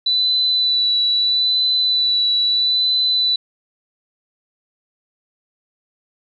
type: tone with vibrato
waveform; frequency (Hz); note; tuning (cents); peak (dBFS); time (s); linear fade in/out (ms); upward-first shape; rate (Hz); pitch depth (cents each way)
sine; 3974; B7; +10; -14; 0.06-3.36; 5; sine; 0.77; 18
effects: none